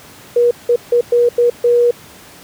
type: tone bursts at uneven times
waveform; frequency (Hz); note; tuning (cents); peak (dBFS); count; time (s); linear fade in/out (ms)
sine; 479.9; B4; -50; -8; 6; 0.36-0.51 / 0.69-0.76 / 0.92-1.01 / 1.12-1.29 / 1.38-1.5 / 1.64-1.91; 5
effects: pink hiss -39 dBFS RMS until 2.43 s + high-pass 100 Hz 12 dB/octave